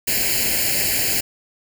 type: noise with comb filter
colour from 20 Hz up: white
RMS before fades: -20 dBFS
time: 0.07-1.21 s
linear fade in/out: 10 ms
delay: 0.42 ms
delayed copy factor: +1
effects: none